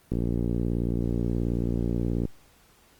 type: click train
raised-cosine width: 3 ms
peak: -14 dBFS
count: 126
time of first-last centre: 0.12-2.253 s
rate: 58.6 Hz
effects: pink hiss -59 dBFS RMS until 2.99 s + Opus 32 kbps